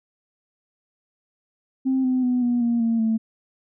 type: tone with pitch steps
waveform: sine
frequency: 263.1 / 255.9 / 248.9 / 242.1 / 235.5 / 229 / 222.8 Hz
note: C4 / C4 / B3 / B3 / A#3 / A#3 / A3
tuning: +10 / -38 / +14 / -34 / +18 / -31 / +22 cents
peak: -17 dBFS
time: 1.85-3.18 s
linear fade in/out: 20 ms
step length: 190 ms
effects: tanh soft clip ceiling -14 dBFS